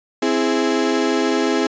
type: chord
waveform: 35% pulse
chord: C augmented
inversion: none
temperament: equal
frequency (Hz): 261.6 / 329.6 / 415.3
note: C4 / E4 / G#4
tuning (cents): 0 / 0 / 0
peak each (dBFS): -19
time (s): 0.22-1.67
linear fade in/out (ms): 5
effects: resampled to 16000 Hz